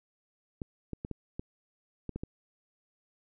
clicks, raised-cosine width 3 ms, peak -23 dBFS, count 8, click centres 0.618 / 0.933 / 1.049 / 1.113 / 1.395 / 2.093 / 2.16 / 2.235 s, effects none

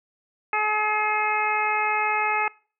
harmonic tone, 425.4 Hz, G#4, 42 cents sharp, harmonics 1 / 2 / 3 / 4 / 5 / 6, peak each -34 / -25 / -27 / -32 / -28 / -28 dBFS, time 0.53-2.48 s, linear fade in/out 2 ms, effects noise-tail reverb RT60 0.4 s tail -23 dB re dry

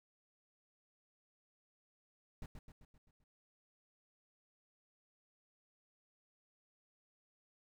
brown noise with echo, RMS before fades -45 dBFS, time 2.42-2.46 s, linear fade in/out 2 ms, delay 130 ms, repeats 6, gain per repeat -5 dB, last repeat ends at 3.24 s, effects none

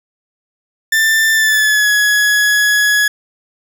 40% pulse tone with pitch glide, 1779 to 1682.1 Hz, A6 to G#6, +19 to +22 cents, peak -9 dBFS, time 0.92-3.08 s, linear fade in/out 5 ms, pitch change -97 cents, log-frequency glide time 1.34-1.89 s, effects none

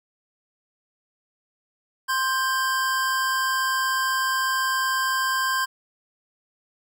square tone pair together, 1046.5 / 1583.5 Hz, C6 / G6, 0 / +17 cents, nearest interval perfect fifth, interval 717 cents, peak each -25 dBFS, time 2.08-5.66 s, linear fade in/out 20 ms, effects none

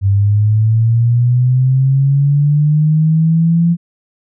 sine linear sweep, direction up, 97.2 to 171.7 Hz, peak -8 dBFS, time 0.01-3.77 s, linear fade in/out 50 ms, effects none

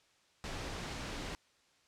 pink noise, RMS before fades -41 dBFS, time 0.44-1.35 s, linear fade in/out 0 ms, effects white hiss -69 dBFS RMS until 1.87 s + low-pass 6000 Hz 12 dB/octave

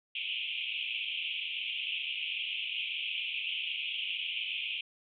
pink band-pass noise, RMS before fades -36 dBFS, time 0.15-4.81 s, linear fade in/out 5 ms, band 2400 to 3300 Hz, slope 96 dB/octave, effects none

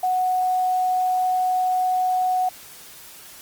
sine tone, 738 Hz, F#5, 5 cents flat, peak -18 dBFS, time 0.03-2.49 s, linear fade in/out 5 ms, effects white hiss -43 dBFS RMS until 3.41 s + Opus 24 kbps

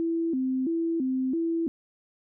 sine tone with vibrato, 293.7 Hz, D4, in tune, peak -24 dBFS, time 0-1.68 s, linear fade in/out 0 ms, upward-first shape square, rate 1.5 Hz, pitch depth 210 cents each way, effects none

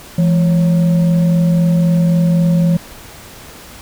sine tone with frequency modulation, 169.1 Hz, E3, 44 cents sharp, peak -9 dBFS, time 0.18-2.77 s, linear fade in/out 5 ms, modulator 382 Hz, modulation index 0.36, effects pink hiss -36 dBFS RMS until 3.81 s

